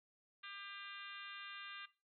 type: harmonic tone with a mistuned harmonic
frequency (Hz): 399.2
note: G4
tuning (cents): +32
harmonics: 3 / 4 / 5 / 6 / 7 / 8 / 9 / 10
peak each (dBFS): -55 / -54 / -58 / -58 / -55 / -60 / -56 / -63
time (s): 0.43-1.86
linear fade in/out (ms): 10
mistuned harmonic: 10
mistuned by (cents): +17
effects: noise-tail reverb RT60 0.3 s tail -17 dB re dry